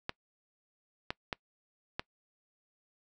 clicks, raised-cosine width 0.3 ms, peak -17 dBFS, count 4, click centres 0.094 / 1.105 / 1.328 / 1.995 s, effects noise-tail reverb RT60 0.1 s tail -24 dB re dry

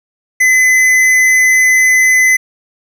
sine tone with tanh clipping, 2026 Hz, B6, 44 cents sharp, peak -8 dBFS, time 0.4-2.37 s, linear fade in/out 10 ms, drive 13 dB, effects none

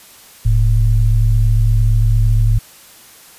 sine tone pair together, 41.17 / 109.9 Hz, E1 / A2, -1 / -2 cents, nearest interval octave + perfect fourth, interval 1699 cents, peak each -12 dBFS, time 0.45-2.59 s, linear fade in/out 10 ms, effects white hiss -42 dBFS RMS until 3.38 s + resampled to 32000 Hz

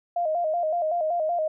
sine tone with vibrato, 659.3 Hz, E5, in tune, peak -22 dBFS, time 0.16-1.48 s, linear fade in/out 5 ms, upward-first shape square, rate 5.3 Hz, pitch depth 94 cents each way, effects none

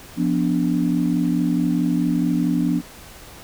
sine chord, B diminished, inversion second, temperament equal with one note detuned, 174.61 / 246.9 / 291.5 Hz, F3 / B3 / D4, 0 / 0 / -13 cents, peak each -21 dBFS, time 0.16-2.82 s, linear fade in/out 50 ms, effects tanh soft clip ceiling -7 dBFS + pink hiss -42 dBFS RMS until 3.43 s

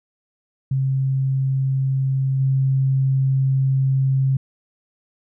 sine tone with level steps, 133.9 Hz, C3, 40 cents sharp, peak -17 / -15 dBFS, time 0.71-4.37 s, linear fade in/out 5 ms, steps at 2.39 s, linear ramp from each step 20 ms, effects none

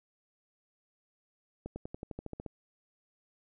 accelerating click train, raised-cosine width 2 ms, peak -26 dBFS, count 11, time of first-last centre 1.66-2.463 s, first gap 100 ms, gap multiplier 0.95, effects none

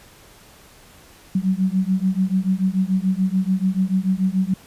sine beating tone pair, 185 / 191.9 Hz, F#3 / G3, 0 / -37 cents, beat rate 6.9 Hz, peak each -20 dBFS, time 1.35-4.54 s, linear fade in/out 5 ms, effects pink hiss -48 dBFS RMS until 4.66 s + resampled to 32000 Hz

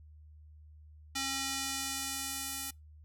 square tone with band-pass filter sweep, 270.6 Hz, C#4, 42 cents flat, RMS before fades -37 dBFS, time 1.15-2.71 s, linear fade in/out 10 ms, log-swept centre 5400 to 12000 Hz, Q 0.77, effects noise-tail reverb RT60 0.2 s tail -26 dB re dry + added 76 Hz sine -52 dBFS peak until 3.04 s

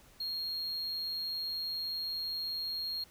triangle tone, 4255 Hz, C8, 28 cents sharp, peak -33 dBFS, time 0.2-3.04 s, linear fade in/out 5 ms, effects pink hiss -60 dBFS RMS until 3.1 s

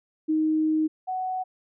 sine tone pair in turn, 312.4 / 744.6 Hz, D#4 / F#5, +7 / +11 cents, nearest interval octave + minor third, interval 1504 cents, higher second, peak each -20 / -26 dBFS, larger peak first, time 0.28-0.88 / 1.07-1.44 s, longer first, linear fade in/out 20 ms, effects none

